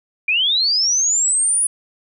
sine linear sweep, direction up, 2340 to 9956 Hz, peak -14 dBFS, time 0.28-1.67 s, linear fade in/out 5 ms, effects none

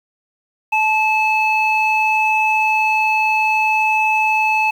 sine tone pair together, 868.2 / 2604 Hz, A5 / E7, -23 / -22 cents, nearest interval octave + perfect fifth, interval 1901 cents, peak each -15 dBFS, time 0.72-4.71 s, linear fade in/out 10 ms, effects tanh soft clip ceiling -7 dBFS + 7-bit

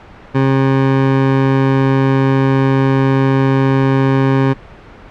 20% pulse tone, 134.6 Hz, C3, 49 cents sharp, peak -5 dBFS, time 0.34-4.54 s, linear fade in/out 20 ms, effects pink hiss -37 dBFS RMS until 5.1 s + low-pass 2000 Hz 12 dB/octave

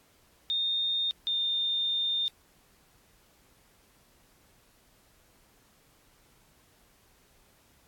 sine tone pair in turn, 3659 / 3625 Hz, A#7 / A#7, -33 / -49 cents, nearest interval unison, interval 16 cents, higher first, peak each -26 dBFS, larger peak neither, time 0.5-1.11 / 1.27-2.28 s, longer second, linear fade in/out 0 ms, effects pink hiss -63 dBFS RMS until 7.87 s + AAC 64 kbps

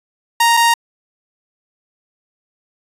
sawtooth tone pair in turn, 932.3 / 932.3 Hz, A#5 / A#5, 0 / 0 cents, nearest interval unison, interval 0 cents, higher neither, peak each -6 dBFS, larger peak neither, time 0.4-0.57 / 0.57-0.74 s, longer neither, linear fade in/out 5 ms, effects resampled to 32000 Hz

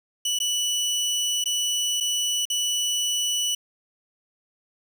25% pulse tone with dropouts, 2960 Hz, F#7, in tune, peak -19 dBFS, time 0.25-3.55 s, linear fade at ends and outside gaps 5 ms, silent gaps 0.389-0.401 / 1.441-1.457 / 2.003-2.007 / 2.454-2.5 s, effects none

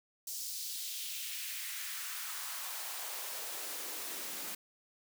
white noise with high-pass filter sweep, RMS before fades -41 dBFS, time 0.27-4.55 s, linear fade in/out 5 ms, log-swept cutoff 5700 to 210 Hz, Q 1.6, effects none

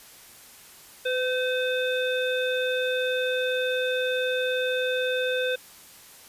harmonic tone with a mistuned harmonic, 513 Hz, C5, 34 cents flat, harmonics 1 / 3 / 5 / 7, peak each -25 / -30 / -34 / -33 dBFS, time 1.05-5.56 s, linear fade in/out 10 ms, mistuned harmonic 1, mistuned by -22 cents, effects white hiss -49 dBFS RMS until 6.28 s + resampled to 32000 Hz

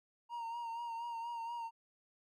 triangle tone with vibrato, 932 Hz, A#5, 1 cent flat, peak -37 dBFS, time 0.29-1.71 s, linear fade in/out 50 ms, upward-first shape sine, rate 4.2 Hz, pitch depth 37 cents each way, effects MP3 64 kbps

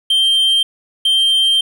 triangle tone pair in turn, 3152 / 3152 Hz, G7 / G7, +9 / +9 cents, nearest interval unison, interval 0 cents, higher neither, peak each -9 dBFS, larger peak neither, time 0.1-0.63 / 1.05-1.61 s, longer second, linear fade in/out 5 ms, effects none

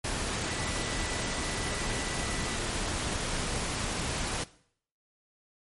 sine tone in noise, 1975.5 Hz, B6, in tune, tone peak -43 dBFS, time 0.46-2.56 s, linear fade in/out 5 ms, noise pink, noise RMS -32 dBFS, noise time 0.04-4.44 s, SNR -14 dB, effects noise-tail reverb RT60 0.6 s tail -18 dB re dry + MP3 48 kbps

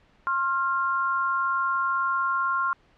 sine tone pair together, 1068.9 / 1389 Hz, C6 / F6, +37 / -10 cents, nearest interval perfect fourth, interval 453 cents, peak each -25 dBFS, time 0.27-2.73 s, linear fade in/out 0 ms, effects pink hiss -60 dBFS RMS until 2.97 s + low-pass 3000 Hz 12 dB/octave

